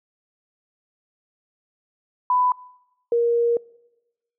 sine tone pair in turn, 997 / 470.5 Hz, B5 / A#4, +16 / +16 cents, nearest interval octave + minor second, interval 1300 cents, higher first, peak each -16 dBFS, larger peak neither, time 2.3-2.52 / 3.12-3.57 s, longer second, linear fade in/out 2 ms, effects noise-tail reverb RT60 1.0 s tail -24 dB re dry

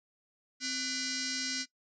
sine tone with frequency modulation, 261.6 Hz, C4, in tune, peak -32 dBFS, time 0.6-1.66 s, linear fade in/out 50 ms, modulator 874 Hz, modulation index 7.1, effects noise-tail reverb RT60 0.1 s tail -20 dB re dry

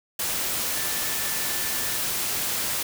sine tone in noise, 1760 Hz, A6, in tune, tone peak -38 dBFS, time 0.76-1.97 s, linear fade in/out 5 ms, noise white, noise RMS -27 dBFS, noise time 0.19-2.83 s, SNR -14 dB, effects none

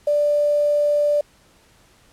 sine tone with quantisation, 587.3 Hz, D5, in tune, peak -15 dBFS, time 0.07-1.21 s, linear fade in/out 5 ms, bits 7, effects pink hiss -55 dBFS RMS until 2.12 s + low-pass 11000 Hz 12 dB/octave

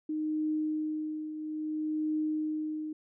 sine tone with tremolo, 308.6 Hz, D#4, 14 cents flat, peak -27 dBFS, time 0.09-2.93 s, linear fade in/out 5 ms, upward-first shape triangle, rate 0.6 Hz, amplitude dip 65%, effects none

